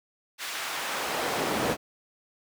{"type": "noise with high-pass filter sweep", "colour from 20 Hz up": "brown", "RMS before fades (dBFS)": -30, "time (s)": [0.38, 1.77], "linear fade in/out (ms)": 50, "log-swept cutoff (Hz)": [2100, 260], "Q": 0.73, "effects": []}